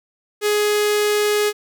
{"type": "tone with notch filter", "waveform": "sawtooth", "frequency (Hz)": 418, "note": "G#4", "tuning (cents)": 11, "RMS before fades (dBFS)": -18, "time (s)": [0.41, 1.53], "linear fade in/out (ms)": 50, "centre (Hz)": 930, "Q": 1.5, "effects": []}